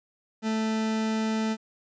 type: tone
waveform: 40% pulse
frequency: 220 Hz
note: A3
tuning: in tune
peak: -24 dBFS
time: 0.42-1.57 s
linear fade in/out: 50 ms
effects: resampled to 16000 Hz + 10-bit